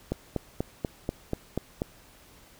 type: click train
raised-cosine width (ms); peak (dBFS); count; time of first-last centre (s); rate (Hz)
2; -14; 8; 0.12-1.819; 4.12
effects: pink hiss -55 dBFS RMS until 2.59 s